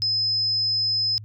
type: tone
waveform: sine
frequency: 5100 Hz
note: D#8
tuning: 42 cents sharp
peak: -20 dBFS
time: 0.02-1.18 s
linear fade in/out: 0 ms
effects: added 106 Hz sine -37 dBFS peak until 1.24 s